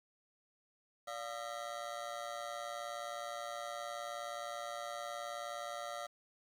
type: ring-modulated tone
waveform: 25% pulse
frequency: 643 Hz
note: E5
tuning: 43 cents flat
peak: -34 dBFS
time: 1.07-6.07 s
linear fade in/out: 10 ms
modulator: 59.6 Hz
effects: low-pass 9000 Hz 12 dB/octave + 10-bit